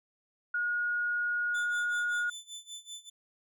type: tone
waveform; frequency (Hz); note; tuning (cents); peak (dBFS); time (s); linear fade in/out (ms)
sine; 1441; F#6; -46; -28; 0.54-2.3; 5
type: tone with tremolo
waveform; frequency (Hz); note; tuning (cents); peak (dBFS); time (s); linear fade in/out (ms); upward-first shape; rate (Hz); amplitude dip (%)
25% pulse; 3513; A7; -3; -36; 1.54-3.1; 10; sine; 5.2; 90
effects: none

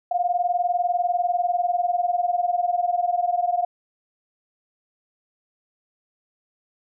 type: tone pair together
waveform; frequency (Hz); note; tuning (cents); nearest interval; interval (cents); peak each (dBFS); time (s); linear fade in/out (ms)
sine; 700 / 720.1; F5 / F#5; +4 / -47; unison; 49; -22 / -23; 0.11-3.65; 5
effects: none

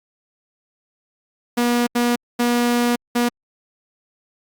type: tone bursts at uneven times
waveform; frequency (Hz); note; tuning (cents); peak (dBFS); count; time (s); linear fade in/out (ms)
sawtooth; 240.5; B3; -46; -12; 4; 1.57-1.87 / 1.95-2.16 / 2.39-2.96 / 3.15-3.29; 10
effects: Opus 48 kbps

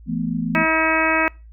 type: chord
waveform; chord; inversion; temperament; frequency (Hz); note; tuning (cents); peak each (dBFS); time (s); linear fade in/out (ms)
sine; E suspended fourth; none; equal with one note detuned; 168.08 / 220 / 246.9; E3 / A3 / B3; +34 / 0 / 0; -25; 0.06-0.66; 50
type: harmonic tone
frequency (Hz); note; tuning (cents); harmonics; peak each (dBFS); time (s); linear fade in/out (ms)
320; D#4; +49; 1 / 2 / 3 / 4 / 5 / 6 / 7 / 8; -24 / -24 / -24 / -24 / -24 / -24 / -24 / -24; 0.55-1.28; 0
effects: noise-tail reverb RT60 0.3 s tail -25 dB re dry + added 56 Hz sine -40 dBFS peak until 1.52 s

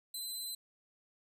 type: tone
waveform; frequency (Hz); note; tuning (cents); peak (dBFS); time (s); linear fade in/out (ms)
20% pulse; 4046; B7; +41; -33; 0.14-0.55; 5
effects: none

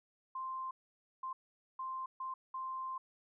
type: tone bursts at uneven times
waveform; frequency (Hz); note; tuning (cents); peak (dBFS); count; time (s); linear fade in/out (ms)
sine; 1046.5; C6; 0; -38; 5; 0.35-0.71 / 1.23-1.33 / 1.79-2.06 / 2.2-2.34 / 2.54-2.98; 5
effects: none

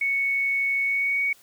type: tone with pitch glide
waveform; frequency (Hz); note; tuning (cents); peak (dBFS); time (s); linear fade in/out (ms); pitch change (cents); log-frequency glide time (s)
sine; 2217 to 2239; C#7 to C#7; 0 to +17; -21; 0.01-1.33; 5; +17; 0.82-1.19
effects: white hiss -55 dBFS RMS until 1.42 s

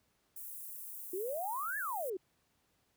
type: high-pass noise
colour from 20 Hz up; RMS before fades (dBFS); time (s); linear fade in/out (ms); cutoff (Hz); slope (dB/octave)
white; -46; 0.36-2.1; 5; 9800; 24
type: exponential two-way sweep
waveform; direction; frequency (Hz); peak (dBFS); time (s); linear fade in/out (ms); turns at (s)
sine; up then down; 349.2 to 1760 to 349.2; -35; 1.13-2.17; 5; 1.78
effects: pink hiss -75 dBFS RMS until 2.96 s + high-pass 60 Hz 12 dB/octave

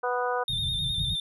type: harmonic tone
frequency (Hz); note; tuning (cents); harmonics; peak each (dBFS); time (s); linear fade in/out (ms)
246.9; B3; 0; 2 / 3 / 4 / 5 / 6; -29 / -31 / -32 / -33 / -34; 0.03-0.44; 10
type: tone with vibrato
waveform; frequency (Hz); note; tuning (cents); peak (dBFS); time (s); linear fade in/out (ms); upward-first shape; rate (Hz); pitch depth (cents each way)
triangle; 3633; A#7; -45; -26; 0.48-1.2; 2; square; 9.7; 31
type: low-pass noise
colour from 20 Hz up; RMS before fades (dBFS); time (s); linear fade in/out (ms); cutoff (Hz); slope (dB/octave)
white; -34; 0.49-1.16; 10; 160; 48
effects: none

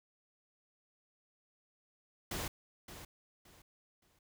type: noise with echo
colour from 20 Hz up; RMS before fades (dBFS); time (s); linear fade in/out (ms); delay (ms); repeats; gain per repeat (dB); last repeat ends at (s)
pink; -39; 2.31-2.48; 5; 570; 3; -11; 4.19
effects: none

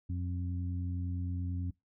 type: harmonic tone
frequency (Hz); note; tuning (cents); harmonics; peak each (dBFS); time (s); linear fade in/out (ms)
89; F2; +33; 1 / 2 / 3; -33 / -43 / -43; 0.09-1.71; 10
effects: noise-tail reverb RT60 0.2 s tail -24 dB re dry

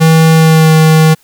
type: tone with pitch glide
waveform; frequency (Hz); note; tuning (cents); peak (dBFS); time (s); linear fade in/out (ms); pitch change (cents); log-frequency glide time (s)
square; 161 to 158.23; E3 to D#3; -41 to +29; -4; 0-1.15; 20; -30; 0.33-0.74
effects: white hiss -49 dBFS RMS until 1.23 s

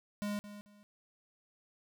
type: tone with echo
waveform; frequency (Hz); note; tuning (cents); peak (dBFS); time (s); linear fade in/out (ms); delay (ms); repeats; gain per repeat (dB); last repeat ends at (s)
square; 206.1; G#3; -13; -35; 0.22-0.39; 0; 220; 2; -12; 0.83
effects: none

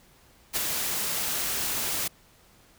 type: noise with ADSR envelope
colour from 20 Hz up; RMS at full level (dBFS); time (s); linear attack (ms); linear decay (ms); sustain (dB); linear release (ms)
white; -25; 0.53-2.08; 35; 14; -4; 6
effects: pink hiss -58 dBFS RMS until 2.78 s

